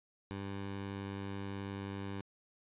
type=tone; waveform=15% pulse; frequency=98.7 Hz; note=G2; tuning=12 cents sharp; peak=-33 dBFS; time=0.31-2.21 s; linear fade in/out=0 ms; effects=resampled to 8000 Hz